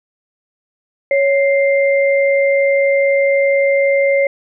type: tone pair together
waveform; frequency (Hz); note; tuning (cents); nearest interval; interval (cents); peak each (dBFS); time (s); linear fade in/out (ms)
sine; 554.4 / 2096; C#5 / C7; 0 / +2; octave + major seventh; 2302; -11 / -18; 1.11-4.27; 2
effects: none